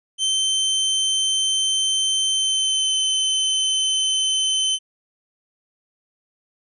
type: tone with pitch glide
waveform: sawtooth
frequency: 3100 to 3066 Hz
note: G7 to G7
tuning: -20 to -39 cents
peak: -15 dBFS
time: 0.18-4.79 s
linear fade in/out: 50 ms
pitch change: -19 cents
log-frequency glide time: 2.32-2.94 s
effects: resampled to 24000 Hz

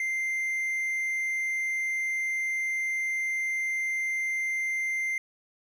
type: tone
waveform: triangle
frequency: 2090 Hz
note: C7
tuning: 2 cents flat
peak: -25 dBFS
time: 0-5.18 s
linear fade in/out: 2 ms
effects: 11-bit

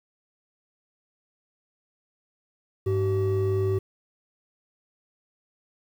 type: tone pair together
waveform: triangle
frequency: 101.1 / 381.7 Hz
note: G#2 / G4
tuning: -46 / -46 cents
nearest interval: octave + major seventh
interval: 2300 cents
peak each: -22 dBFS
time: 2.86-3.79 s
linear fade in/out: 10 ms
effects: tanh soft clip ceiling -13 dBFS + 9-bit

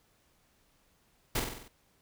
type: noise with echo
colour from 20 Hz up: pink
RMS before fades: -30 dBFS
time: 1.35-1.4 s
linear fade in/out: 5 ms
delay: 47 ms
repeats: 6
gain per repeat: -4 dB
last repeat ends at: 1.682 s
effects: pink hiss -69 dBFS RMS until 2.01 s

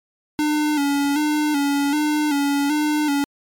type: tone with vibrato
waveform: square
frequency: 292 Hz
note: D4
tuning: 10 cents flat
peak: -18 dBFS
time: 0.39-3.24 s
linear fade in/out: 0 ms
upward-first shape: square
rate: 1.3 Hz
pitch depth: 53 cents each way
effects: MP3 96 kbps

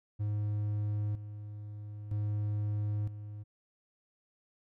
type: tone with tremolo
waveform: triangle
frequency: 104.5 Hz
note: G#2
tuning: 11 cents sharp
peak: -28 dBFS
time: 0.19-3.44 s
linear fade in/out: 20 ms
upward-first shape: square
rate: 0.52 Hz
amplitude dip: 70%
effects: none

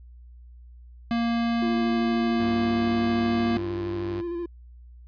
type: tone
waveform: square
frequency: 233.1 Hz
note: A#3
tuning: in tune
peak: -23 dBFS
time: 1.11-3.57 s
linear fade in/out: 0 ms
type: tone with vibrato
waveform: triangle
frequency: 344.3 Hz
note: F4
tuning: 25 cents flat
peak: -26 dBFS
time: 1.62-4.46 s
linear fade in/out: 5 ms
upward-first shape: square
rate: 13 Hz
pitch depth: 24 cents each way
type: tone with pitch glide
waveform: sawtooth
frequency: 95.7 to 97.43 Hz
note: G2 to G2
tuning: -41 to -10 cents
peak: -29 dBFS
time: 2.4-4.21 s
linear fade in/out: 0 ms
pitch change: +31 cents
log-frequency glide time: 2.98-4.03 s
effects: added 60 Hz sine -44 dBFS peak until 5.07 s + resampled to 11025 Hz

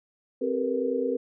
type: tone cluster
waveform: sine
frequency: 262.2 / 391.2 / 454.5 / 483.8 Hz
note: C4 / G4 / A#4 / B4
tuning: +4 / -4 / -44 / -36 cents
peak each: -30 / -32 / -30 / -28 dBFS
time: 0.41-1.17 s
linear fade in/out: 10 ms
effects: none

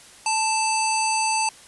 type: harmonic tone with a mistuned harmonic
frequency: 880 Hz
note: A5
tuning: in tune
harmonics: 1 / 3 / 5 / 7 / 9 / 10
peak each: -22 / -27 / -29 / -30 / -32 / -32 dBFS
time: 0.26-1.49 s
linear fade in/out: 2 ms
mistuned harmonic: 5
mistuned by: +88 cents
effects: white hiss -47 dBFS RMS until 1.67 s + resampled to 24000 Hz

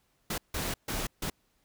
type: noise bursts at uneven times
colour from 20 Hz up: pink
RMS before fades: -33 dBFS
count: 4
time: 0.3-0.38 / 0.54-0.74 / 0.88-1.07 / 1.22-1.3 s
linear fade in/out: 5 ms
effects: pink hiss -72 dBFS RMS until 1.64 s

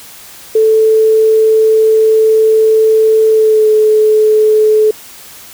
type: tone with pitch glide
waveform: sine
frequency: 439.2 to 430.7 Hz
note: A4 to A4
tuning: -3 to -37 cents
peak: -5 dBFS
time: 0.55-4.91 s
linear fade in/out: 5 ms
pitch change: -34 cents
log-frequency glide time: 3.31-3.68 s
effects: white hiss -34 dBFS RMS until 5.53 s

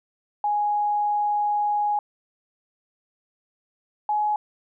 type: tone pair in turn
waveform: sine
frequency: 830.6 / 841.2 Hz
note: G#5 / G#5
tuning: 0 / +22 cents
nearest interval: unison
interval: 22 cents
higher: second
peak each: -20 dBFS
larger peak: neither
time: 0.44-1.99 / 4.09-4.36 s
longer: first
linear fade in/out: 2 ms
effects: none

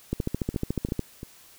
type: two click trains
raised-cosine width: 3 ms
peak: -13 / -23 dBFS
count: 13 / 4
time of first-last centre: 0.13-0.993 / 0.2-1.231 s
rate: 13.9 / 2.91 Hz
effects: white hiss -53 dBFS RMS until 1.58 s

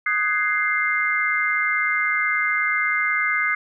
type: chord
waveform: sine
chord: Ab dominant seventh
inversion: second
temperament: equal with one note detuned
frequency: 1244.5 / 1505 / 1661.2 / 2093 Hz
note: Eb6 / Gb6 / Ab6 / C7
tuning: 0 / +29 / 0 / 0 cents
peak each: -26 / -26 / -27 / -21 dBFS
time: 0.06-3.55 s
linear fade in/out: 5 ms
effects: none

